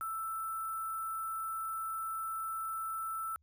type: tone with sample-and-hold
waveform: sine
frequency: 1326 Hz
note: E6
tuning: 10 cents sharp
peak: -35 dBFS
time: 0.01-3.36 s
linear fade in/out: 0 ms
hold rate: 11025 Hz
effects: added 76 Hz sine -67 dBFS peak until 3.42 s